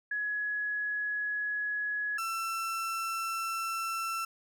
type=tone pair in turn; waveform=sine / 35% pulse; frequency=1683 / 1340 Hz; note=G#6 / E6; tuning=+23 / +28 cents; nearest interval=major third; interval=395 cents; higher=first; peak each=-30 / -30 dBFS; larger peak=neither; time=0.11-2.18 / 2.18-4.25 s; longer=neither; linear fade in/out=5 ms; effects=none